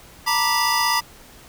square tone cluster, 908 / 964 / 1174 / 1967 / 4959 Hz, A#5 / B5 / D6 / B6 / D#8, -46 / -42 / -1 / -7 / -7 cents, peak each -25 dBFS, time 0.26-1.01 s, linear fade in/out 20 ms, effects pink hiss -46 dBFS RMS until 1.48 s

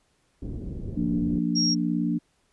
pink low-pass noise, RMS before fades -34 dBFS, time 0.42-1.39 s, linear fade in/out 5 ms, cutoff 370 Hz, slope 24 dB/octave
sine chord, Bb major, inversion second, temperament equal, 174.61 / 233.1 / 293.7 Hz, F3 / Bb3 / D4, 0 / 0 / 0 cents, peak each -27 dBFS, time 0.96-2.19 s, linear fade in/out 20 ms
sine tone, 5588 Hz, F8, in tune, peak -22 dBFS, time 1.55-1.75 s, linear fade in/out 20 ms
effects pink hiss -68 dBFS RMS until 2.52 s + resampled to 24000 Hz

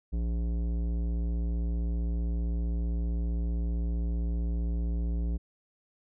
triangle tone with tanh clipping, 57.7 Hz, A#1, 17 cents flat, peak -29 dBFS, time 0.12-5.38 s, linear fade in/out 20 ms, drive 18 dB, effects none

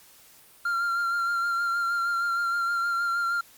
triangle tone with vibrato, 1385 Hz, F6, 15 cents flat, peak -22 dBFS, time 0.65-3.41 s, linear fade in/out 5 ms, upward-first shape sine, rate 6.4 Hz, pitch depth 25 cents each way, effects white hiss -54 dBFS RMS until 3.57 s + Opus 48 kbps

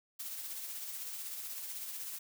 blue noise with tremolo, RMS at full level -41 dBFS, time 0.19-2.19 s, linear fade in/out 10 ms, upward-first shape sine, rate 16 Hz, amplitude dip 35%, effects none

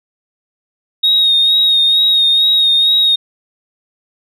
sine tone with vibrato, 3741 Hz, A#7, 5 cents sharp, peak -7 dBFS, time 1.03-3.16 s, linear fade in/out 10 ms, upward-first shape sine, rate 2.2 Hz, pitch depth 32 cents each way, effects tanh soft clip ceiling -4 dBFS

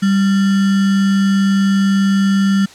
sine tone with sample-and-hold, 196 Hz, G3, in tune, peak -10 dBFS, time 0.02-2.66 s, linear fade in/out 10 ms, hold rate 1575 Hz, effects white hiss -40 dBFS RMS until 2.74 s + low-pass 7000 Hz 12 dB/octave

